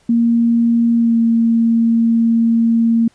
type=tone with pitch glide; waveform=sine; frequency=233.1 to 229.6 Hz; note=A#3 to A#3; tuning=0 to -26 cents; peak=-10 dBFS; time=0.09-3.08 s; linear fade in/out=5 ms; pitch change=-26 cents; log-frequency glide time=0.96-1.18 s; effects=pink hiss -55 dBFS RMS until 3.14 s + resampled to 22050 Hz